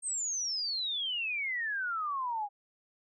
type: exponential sweep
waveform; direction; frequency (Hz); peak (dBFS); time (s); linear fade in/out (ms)
sine; down; 8600 to 799; -31; 0.02-2.49; 50
effects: none